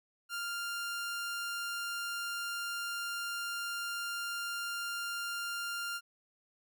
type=tone; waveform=sawtooth; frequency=1396.9 Hz; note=F6; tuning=in tune; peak=-32 dBFS; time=0.29-6.01 s; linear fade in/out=50 ms; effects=none